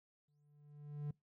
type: tone with exponential growth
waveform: triangle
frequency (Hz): 146.83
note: D3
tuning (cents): 0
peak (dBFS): -35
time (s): 0.28-1.11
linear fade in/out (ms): 5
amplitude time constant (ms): 180
effects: noise-tail reverb RT60 0.2 s tail -24 dB re dry